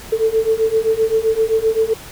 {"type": "beating tone pair", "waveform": "sine", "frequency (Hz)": [440, 447.7], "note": ["A4", "A4"], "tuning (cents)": [0, 30], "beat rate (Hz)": 7.7, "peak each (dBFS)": [-17, -16], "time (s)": [0.12, 1.94], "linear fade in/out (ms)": 10, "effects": ["pink hiss -36 dBFS RMS until 2.11 s"]}